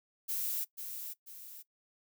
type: noise with echo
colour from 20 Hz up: violet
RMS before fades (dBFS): -35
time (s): 0.28-0.65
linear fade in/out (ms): 20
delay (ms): 490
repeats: 2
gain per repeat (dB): -7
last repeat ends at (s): 1.63
effects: noise-tail reverb RT60 0.1 s tail -19 dB re dry